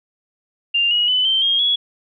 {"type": "tone with pitch steps", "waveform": "sine", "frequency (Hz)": [2794, 2899, 3008, 3122, 3239, 3361], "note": ["F7", "F#7", "F#7", "G7", "G#7", "G#7"], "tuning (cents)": [0, -36, 28, -8, -44, 20], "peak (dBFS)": -14, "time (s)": [0.74, 1.76], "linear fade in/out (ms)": 10, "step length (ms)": 170, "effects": []}